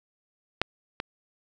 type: clicks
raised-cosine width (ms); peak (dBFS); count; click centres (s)
0.3; -6 / -14; 2; 0.616 / 1.001
effects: none